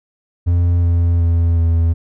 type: tone with pitch steps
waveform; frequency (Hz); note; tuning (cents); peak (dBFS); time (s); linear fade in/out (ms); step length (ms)
triangle; 86.8 / 85.56 / 84.33 / 83.12; F2 / F2 / E2 / E2; -10 / -35 / +40 / +15; -9; 0.46-1.94; 20; 370
effects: none